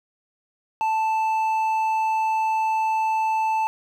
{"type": "tone with hard clipping", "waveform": "sine", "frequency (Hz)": 880, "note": "A5", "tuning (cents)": 0, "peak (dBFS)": -21, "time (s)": [0.81, 3.67], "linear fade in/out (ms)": 0, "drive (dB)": 5, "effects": []}